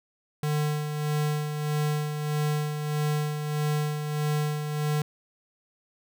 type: tone with tremolo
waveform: square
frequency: 150 Hz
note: D3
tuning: 37 cents sharp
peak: -24 dBFS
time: 0.43-5.02 s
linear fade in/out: 2 ms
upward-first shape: sine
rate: 1.6 Hz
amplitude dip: 50%
effects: none